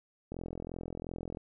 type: click train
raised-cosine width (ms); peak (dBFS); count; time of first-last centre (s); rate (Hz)
2; -26; 46; 0.32-1.371; 42.8
effects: none